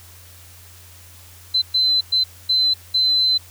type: tone bursts at uneven times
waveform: sine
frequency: 4052 Hz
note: B7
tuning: 44 cents sharp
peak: -14 dBFS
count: 5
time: 1.54-1.62 / 1.74-2.01 / 2.12-2.24 / 2.49-2.74 / 2.94-3.38 s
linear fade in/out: 10 ms
effects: added 88 Hz sine -45 dBFS peak until 3.5 s + white hiss -46 dBFS RMS until 3.5 s